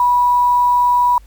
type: tone with quantisation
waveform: sine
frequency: 978 Hz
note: B5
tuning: 17 cents flat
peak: -10 dBFS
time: 0-1.18 s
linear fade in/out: 2 ms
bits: 6
effects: added 50 Hz sine -39 dBFS peak until 1.26 s + pink hiss -54 dBFS RMS until 1.26 s